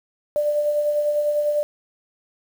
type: tone with tremolo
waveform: sine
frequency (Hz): 592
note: D5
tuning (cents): +14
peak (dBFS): -16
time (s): 0.36-1.63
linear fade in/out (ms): 0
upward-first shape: triangle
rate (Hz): 10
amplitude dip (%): 45
effects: 7-bit